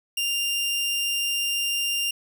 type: tone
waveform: sawtooth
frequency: 2794 Hz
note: F7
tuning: in tune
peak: -20 dBFS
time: 0.17-2.11 s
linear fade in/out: 5 ms
effects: none